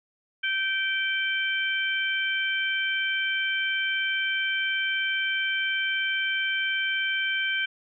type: harmonic tone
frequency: 777 Hz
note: G5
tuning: 16 cents flat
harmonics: 2 / 3 / 4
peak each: -27 / -29 / -30 dBFS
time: 0.43-7.66 s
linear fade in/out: 10 ms
effects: none